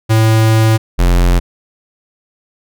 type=tone pair in turn; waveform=square; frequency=110.9 / 44.01 Hz; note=A2 / F1; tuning=+14 / +14 cents; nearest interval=octave + major third; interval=1600 cents; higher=first; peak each=-8 dBFS; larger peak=neither; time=0.09-0.78 / 0.98-1.4 s; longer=first; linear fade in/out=20 ms; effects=none